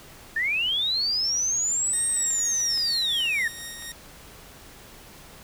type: linear two-way sweep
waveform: sine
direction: up then down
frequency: 1742 to 8560 to 1742 Hz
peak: -22 dBFS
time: 0.36-3.48 s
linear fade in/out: 5 ms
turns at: 2.06 s
type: tone with tremolo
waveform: 10% pulse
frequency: 1864.7 Hz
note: A#6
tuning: in tune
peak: -25 dBFS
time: 1.93-3.92 s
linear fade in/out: 2 ms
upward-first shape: triangle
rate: 4.2 Hz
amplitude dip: 40%
type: clicks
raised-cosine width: 0.3 ms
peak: -28 dBFS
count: 10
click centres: 2.17 / 2.307 / 2.384 / 2.603 / 2.776 / 3.022 / 3.204 / 3.255 / 3.387 / 3.824 s
effects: pink hiss -47 dBFS RMS until 5.43 s